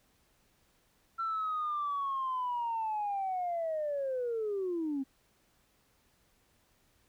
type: linear sweep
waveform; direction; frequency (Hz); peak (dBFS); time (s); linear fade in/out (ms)
sine; down; 1354 to 261.6; -30; 1.18-5.04; 20
effects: tanh soft clip ceiling -27 dBFS + pink hiss -70 dBFS RMS until 7.08 s